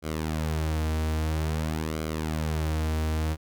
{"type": "tone with flanger", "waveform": "sawtooth", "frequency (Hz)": 78.4, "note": "D#2", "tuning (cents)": 14, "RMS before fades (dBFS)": -28, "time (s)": [0.02, 3.37], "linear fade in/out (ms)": 50, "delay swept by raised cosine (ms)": [1.1, 5.7], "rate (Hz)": 0.5, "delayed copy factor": -0.65, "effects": []}